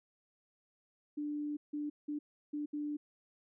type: tone bursts at uneven times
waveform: sine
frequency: 295.5 Hz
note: D4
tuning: 11 cents sharp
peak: -35 dBFS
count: 5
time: 1.17-1.57 / 1.73-1.9 / 2.08-2.19 / 2.53-2.66 / 2.73-2.97 s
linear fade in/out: 10 ms
effects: none